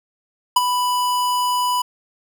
square tone with ADSR envelope, 990 Hz, B5, 4 cents sharp, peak -9 dBFS, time 0.56-1.82 s, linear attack 7 ms, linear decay 25 ms, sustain -9 dB, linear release 6 ms, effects none

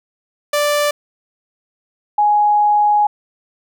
sawtooth / sine tone pair in turn, 587.3 / 833.5 Hz, D5 / G#5, 0 / +6 cents, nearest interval tritone, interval 606 cents, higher second, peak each -10 dBFS, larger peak neither, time 0.53-0.91 / 2.18-3.07 s, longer second, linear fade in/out 5 ms, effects none

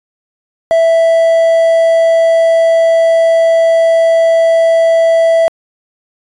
triangle tone with quantisation, 659.3 Hz, E5, in tune, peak -4 dBFS, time 0.71-5.48 s, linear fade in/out 0 ms, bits 5, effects resampled to 22050 Hz

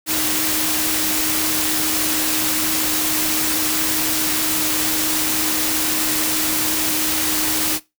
sine tone in noise, 311.1 Hz, D#4, in tune, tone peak -27 dBFS, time 0.06-7.8 s, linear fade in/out 50 ms, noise white, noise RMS -20 dBFS, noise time 0.06-7.8 s, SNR -10 dB, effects noise-tail reverb RT60 0.2 s tail -18 dB re dry

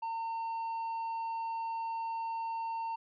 triangle tone, 910 Hz, A#5, 42 cents flat, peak -32 dBFS, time 0.02-2.96 s, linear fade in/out 10 ms, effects resampled to 11025 Hz

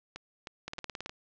two click trains, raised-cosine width 0.2 ms, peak -20 / -23 dBFS, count 8 / 4, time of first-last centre 0.68-1.06 / 0.16-1.095 s, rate 18.4 / 3.21 Hz, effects low-pass 6000 Hz 12 dB/octave

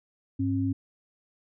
sine tone pair together, 101.3 / 270.1 Hz, G#2 / C#4, -43 / -45 cents, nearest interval octave + perfect fourth, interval 1698 cents, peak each -28 / -26 dBFS, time 0.39-0.73 s, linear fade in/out 10 ms, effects none

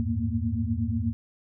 sine tone cluster, 82 / 98.7 / 109.8 / 227.1 / 235.5 Hz, E2 / G2 / A2 / A#3 / A#3, -9 / +12 / -3 / -45 / +18 cents, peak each -31 dBFS, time 0-1.13 s, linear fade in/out 0 ms, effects none

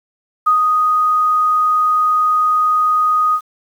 sine tone with ADSR envelope, 1244.5 Hz, D#6, in tune, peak -8 dBFS, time 0.46-3.41 s, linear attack 14 ms, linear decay 110 ms, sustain -3 dB, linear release 68 ms, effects 7-bit

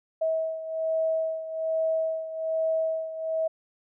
sine beating tone pair, 643 / 644.2 Hz, E5 / E5, -43 / -40 cents, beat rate 1.2 Hz, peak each -26 / -31 dBFS, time 0.21-3.48 s, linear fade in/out 10 ms, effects none

